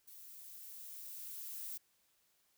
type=noise with level ramp; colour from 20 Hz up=violet; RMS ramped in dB=-55 to -44 dBFS; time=0.07-1.78 s; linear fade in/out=10 ms; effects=white hiss -75 dBFS RMS until 2.57 s